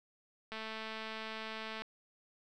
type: click train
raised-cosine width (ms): 0.3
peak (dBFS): -27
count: 287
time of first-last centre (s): 0.52-1.82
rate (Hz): 220
effects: none